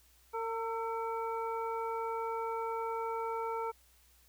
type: harmonic tone with a mistuned harmonic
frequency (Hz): 455.2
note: A#4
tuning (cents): -41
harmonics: 1 / 2 / 3 / 5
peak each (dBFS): -37 / -37 / -41 / -51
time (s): 0.33-3.72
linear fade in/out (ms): 20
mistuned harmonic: 3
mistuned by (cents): -39
effects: added 60 Hz sine -66 dBFS peak until 4.28 s + white hiss -66 dBFS RMS until 4.28 s